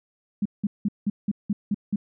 sine tone bursts, 204.7 Hz, G#3, 25 cents flat, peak -20 dBFS, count 8, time 0.42-1.96 s, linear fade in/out 5 ms, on 35 ms, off 180 ms, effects none

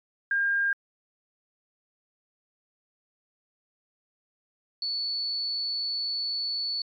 sine tone pair in turn, 1608 / 4444 Hz, G6 / C#8, +44 / +4 cents, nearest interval octave + tritone, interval 1760 cents, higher second, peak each -22 / -27 dBFS, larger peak first, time 0.31-0.73 / 4.82-6.82 s, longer second, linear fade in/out 2 ms, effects MP3 64 kbps

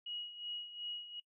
sine tone with tremolo, 2900 Hz, F#7, 35 cents flat, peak -39 dBFS, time 0.06-1.2 s, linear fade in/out 5 ms, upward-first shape sine, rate 2.7 Hz, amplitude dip 70%, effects noise-tail reverb RT60 0.1 s tail -22 dB re dry

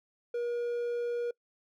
triangle tone, 477.7 Hz, A#4, 42 cents sharp, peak -28 dBFS, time 0.34-1.31 s, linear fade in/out 5 ms, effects noise-tail reverb RT60 0.1 s tail -25 dB re dry

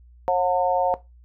harmonic tone, 180.5 Hz, F#3, 43 cents flat, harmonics 3 / 4 / 5, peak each -21 / -22 / -23 dBFS, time 0.28-0.94 s, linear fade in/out 0 ms, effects noise-tail reverb RT60 0.2 s tail -17 dB re dry + added 60 Hz sine -47 dBFS peak until 1.24 s

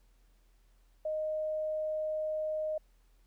sine tone, 620 Hz, D#5, 6 cents flat, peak -31 dBFS, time 1.05-2.78 s, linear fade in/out 5 ms, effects added 41 Hz sine -62 dBFS peak until 3.26 s + pink hiss -74 dBFS RMS until 3.26 s

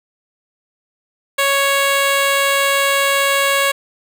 10% pulse tone, 554.4 Hz, C#5, in tune, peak -5 dBFS, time 1.38-3.72 s, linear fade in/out 10 ms, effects none

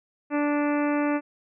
harmonic tone, 292.7 Hz, D4, 6 cents flat, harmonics 1 / 2 / 3 / 4 / 5 / 6 / 7 / 8 / 9, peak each -23 / -29 / -33 / -35 / -37 / -39 / -40 / -41 / -42 dBFS, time 0.3-1.21 s, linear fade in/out 50 ms, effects none

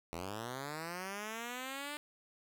5% pulse linear sweep, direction up, 80.1 to 298.8 Hz, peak -29 dBFS, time 0.13-1.97 s, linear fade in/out 0 ms, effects none

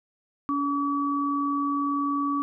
sine tone pair together, 283.8 / 1142.4 Hz, C#4 / D6, +41 / -48 cents, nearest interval 2 octaves, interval 2411 cents, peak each -26 dBFS, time 0.49-2.42 s, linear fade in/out 0 ms, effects none

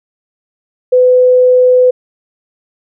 sine tone, 503 Hz, B4, 32 cents sharp, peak -4 dBFS, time 0.92-1.91 s, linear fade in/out 10 ms, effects none

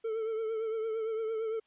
triangle tone with vibrato, 444.1 Hz, A4, 16 cents sharp, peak -29 dBFS, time 0.04-1.6 s, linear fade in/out 10 ms, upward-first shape triangle, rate 8.8 Hz, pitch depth 52 cents each way, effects white hiss -72 dBFS RMS until 1.66 s + resampled to 8000 Hz

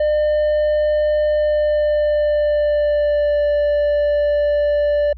triangle tone with pitch glide, 602 to 586.6 Hz, D5 to D5, +43 to -2 cents, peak -12 dBFS, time 0-5.13 s, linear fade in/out 5 ms, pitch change -45 cents, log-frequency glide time 1.29-3.45 s, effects added 60 Hz sine -32 dBFS peak until 5.17 s + resampled to 11025 Hz

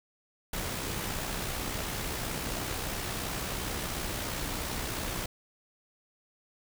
pink noise with amplitude modulation, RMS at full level -33 dBFS, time 0.53-5.26 s, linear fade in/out 5 ms, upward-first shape sine, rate 62.9 Hz, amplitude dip 35%, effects none

